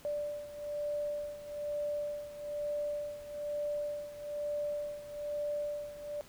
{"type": "beating tone pair", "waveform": "sine", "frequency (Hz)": [587.3, 588.4], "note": ["D5", "D5"], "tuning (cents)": [0, 3], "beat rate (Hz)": 1.1, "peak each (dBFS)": [-36, -40], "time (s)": [0.05, 6.21], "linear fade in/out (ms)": 0, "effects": ["pink hiss -57 dBFS RMS until 6.28 s"]}